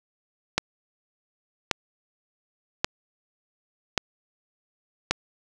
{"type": "click train", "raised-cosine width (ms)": 0.2, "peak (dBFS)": -3, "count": 5, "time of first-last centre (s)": [0.58, 5.11], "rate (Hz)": 0.883, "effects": []}